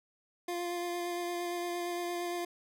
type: tone with vibrato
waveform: 25% pulse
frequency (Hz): 349.2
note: F4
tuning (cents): 0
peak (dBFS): -30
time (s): 0.48-2.45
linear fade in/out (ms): 5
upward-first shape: sine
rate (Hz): 8.7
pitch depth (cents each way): 13
effects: none